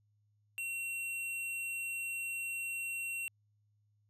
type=tone; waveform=square; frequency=2730 Hz; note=F7; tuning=40 cents flat; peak=-37 dBFS; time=0.58-3.28 s; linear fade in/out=0 ms; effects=added 104 Hz sine -70 dBFS peak until 4.09 s + resampled to 32000 Hz